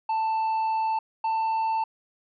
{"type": "tone pair in turn", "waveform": "triangle", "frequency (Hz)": [885, 890.6], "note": ["A5", "A5"], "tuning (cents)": [10, 21], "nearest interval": "unison", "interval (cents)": 11, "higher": "second", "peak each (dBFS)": -21, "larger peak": "neither", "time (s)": [[0.09, 0.99], [1.24, 1.84]], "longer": "first", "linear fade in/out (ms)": 5, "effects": ["resampled to 11025 Hz"]}